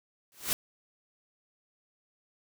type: noise with exponential growth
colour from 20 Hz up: white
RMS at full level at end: -25 dBFS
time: 0.32-0.53 s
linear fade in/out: 0 ms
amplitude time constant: 44 ms
effects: none